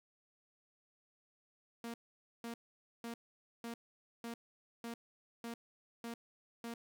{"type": "tone bursts", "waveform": "sawtooth", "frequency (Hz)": 233.1, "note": "A#3", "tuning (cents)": 0, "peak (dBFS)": -38, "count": 9, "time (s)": [1.84, 6.74], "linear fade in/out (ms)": 2, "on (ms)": 100, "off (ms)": 500, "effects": []}